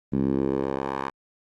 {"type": "tone with band-pass filter sweep", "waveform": "10% pulse", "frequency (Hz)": 67.6, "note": "C#2", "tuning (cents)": -43, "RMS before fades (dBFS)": -26, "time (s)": [0.12, 1.1], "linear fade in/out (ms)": 10, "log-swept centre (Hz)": [210, 1100], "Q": 1.6, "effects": ["Opus 24 kbps"]}